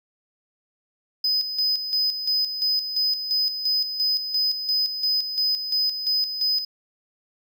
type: tone with tremolo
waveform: triangle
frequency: 5020 Hz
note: D#8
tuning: 15 cents sharp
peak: -18 dBFS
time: 1.24-6.65 s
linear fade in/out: 5 ms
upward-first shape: square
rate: 2.9 Hz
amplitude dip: 60%
effects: none